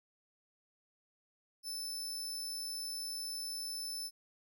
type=tone; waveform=sawtooth; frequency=5274 Hz; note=E8; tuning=in tune; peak=-36 dBFS; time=1.63-4.11 s; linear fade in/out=50 ms; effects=none